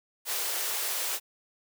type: high-pass noise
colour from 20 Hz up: white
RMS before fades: -31 dBFS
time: 0.25-1.2 s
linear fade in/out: 50 ms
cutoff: 350 Hz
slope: 96 dB/octave
effects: none